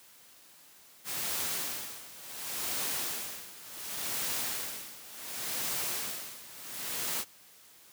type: noise with tremolo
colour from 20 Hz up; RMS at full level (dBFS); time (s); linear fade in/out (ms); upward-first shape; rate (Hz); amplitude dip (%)
white; -33; 1.04-7.25; 50; sine; 0.69; 85
effects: white hiss -57 dBFS RMS until 7.92 s + high-pass 100 Hz 12 dB/octave